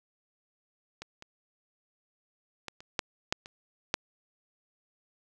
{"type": "clicks", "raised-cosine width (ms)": 0.2, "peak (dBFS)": [-23, -28, -20, -30, -10, -9, -27, -8], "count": 8, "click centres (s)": [1.02, 1.224, 2.683, 2.805, 2.992, 3.325, 3.459, 3.941], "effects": []}